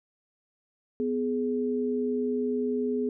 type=tone pair together; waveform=sine; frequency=249.6 / 419.7 Hz; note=B3 / G#4; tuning=+19 / +18 cents; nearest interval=major sixth; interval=899 cents; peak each=-28 dBFS; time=1-3.09 s; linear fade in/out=0 ms; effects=none